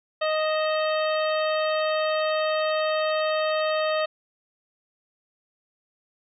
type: harmonic tone with a mistuned harmonic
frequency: 622.3 Hz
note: D#5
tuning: in tune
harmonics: 1 / 2 / 3 / 4 / 5 / 6 / 7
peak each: -23 / -29 / -33 / -35 / -37 / -39 / -40 dBFS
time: 0.21-4.06 s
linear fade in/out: 10 ms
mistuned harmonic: 4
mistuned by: +92 cents
effects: none